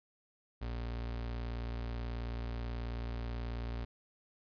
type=tone; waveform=35% pulse; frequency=58.5 Hz; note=A#1; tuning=7 cents sharp; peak=-35 dBFS; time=0.61-3.85 s; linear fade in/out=10 ms; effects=resampled to 11025 Hz